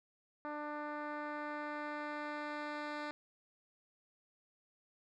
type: tone with low-pass filter sweep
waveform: 10% pulse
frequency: 297.3 Hz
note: D4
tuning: 21 cents sharp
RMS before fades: -42 dBFS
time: 0.45-3.11 s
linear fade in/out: 0 ms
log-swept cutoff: 1300 to 3500 Hz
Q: 1
effects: none